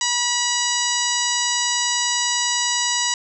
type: harmonic tone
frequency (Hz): 970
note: B5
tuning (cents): -31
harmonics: 1 / 2 / 3 / 4 / 5 / 6 / 7 / 8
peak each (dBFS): -27 / -27 / -27 / -27 / -27 / -27 / -27 / -27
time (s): 0.01-3.14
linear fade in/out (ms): 2
effects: none